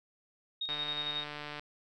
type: tone with tremolo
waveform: sine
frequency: 3729 Hz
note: A#7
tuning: in tune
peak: -32 dBFS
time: 0.61-1.24 s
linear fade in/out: 5 ms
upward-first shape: square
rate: 11 Hz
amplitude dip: 45%
type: click train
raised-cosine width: 0.3 ms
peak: -25 dBFS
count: 135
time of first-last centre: 0.69-1.595 s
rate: 148 Hz
effects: none